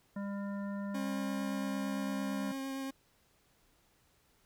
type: harmonic tone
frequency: 200.2 Hz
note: G3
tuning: 37 cents sharp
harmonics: 1 / 3 / 5 / 7 / 9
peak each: -36 / -46 / -50 / -53 / -55 dBFS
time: 0.16-2.52 s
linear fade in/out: 5 ms
type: tone with vibrato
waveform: 40% pulse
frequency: 269.2 Hz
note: C4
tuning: 49 cents sharp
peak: -36 dBFS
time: 0.94-2.91 s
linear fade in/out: 10 ms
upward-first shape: triangle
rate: 8.8 Hz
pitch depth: 13 cents each way
effects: pink hiss -70 dBFS RMS until 4.45 s